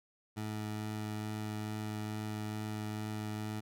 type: tone with vibrato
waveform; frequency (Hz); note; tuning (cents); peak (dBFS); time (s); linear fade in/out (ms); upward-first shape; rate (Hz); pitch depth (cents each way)
20% pulse; 107; A2; -48; -32; 0.36-3.61; 20; triangle; 2.3; 9
effects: none